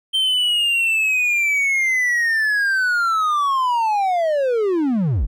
triangle linear sweep, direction down, 3136 to 34.65 Hz, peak -14 dBFS, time 0.13-5.27 s, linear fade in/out 20 ms, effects none

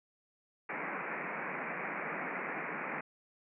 white band-pass noise, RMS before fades -39 dBFS, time 0.69-3.01 s, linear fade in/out 5 ms, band 150 to 2400 Hz, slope 96 dB/octave, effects none

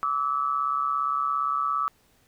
sine tone pair together, 1158 / 1295.4 Hz, D6 / E6, -25 / -31 cents, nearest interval major second, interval 194 cents, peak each -26 dBFS, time 0.03-1.88 s, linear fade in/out 0 ms, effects pink hiss -63 dBFS RMS until 2.27 s

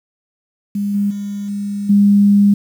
sine tone with level steps, 202.5 Hz, G#3, 43 cents flat, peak -16 / -13 / -21 / -19 / -7 dBFS, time 0.75-2.54 s, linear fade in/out 5 ms, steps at 0.94 / 1.1 / 1.48 / 1.89 s, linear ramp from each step 10 ms, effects 7-bit

